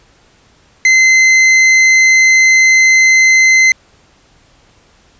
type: tone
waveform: 45% pulse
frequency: 2062 Hz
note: C7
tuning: 26 cents flat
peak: -5 dBFS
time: 0.85-3.72 s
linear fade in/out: 2 ms
effects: pink hiss -49 dBFS RMS until 5.19 s + resampled to 16000 Hz